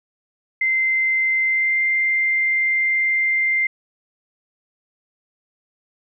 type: tone with pitch glide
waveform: sine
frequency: 2077 to 2093 Hz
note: C7 to C7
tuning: -13 to 0 cents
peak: -16 dBFS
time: 0.61-3.67 s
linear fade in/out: 5 ms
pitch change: +13 cents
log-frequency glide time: 1.46-1.79 s
effects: none